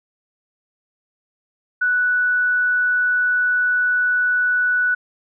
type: tone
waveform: sine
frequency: 1480 Hz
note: F#6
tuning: in tune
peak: -15 dBFS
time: 1.81-4.95 s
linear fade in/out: 10 ms
effects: none